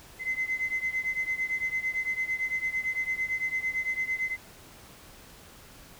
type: beating tone pair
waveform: sine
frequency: 2049 / 2057.9 Hz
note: C7 / C7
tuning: -37 / -29 cents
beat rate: 8.9 Hz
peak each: -29 / -31 dBFS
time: 0.19-4.37 s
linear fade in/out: 50 ms
effects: tanh soft clip ceiling -21 dBFS + pink hiss -51 dBFS RMS until 5.99 s